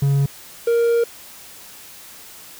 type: tone pair in turn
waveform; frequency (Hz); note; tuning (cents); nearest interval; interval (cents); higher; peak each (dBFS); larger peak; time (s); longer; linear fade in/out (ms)
triangle; 139.5 / 467.7; C#3 / A#4; +11 / +6; octave + major sixth; 2095; second; -12; neither; 0.02-0.26 / 0.67-1.04; second; 5
effects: white hiss -41 dBFS RMS until 2.59 s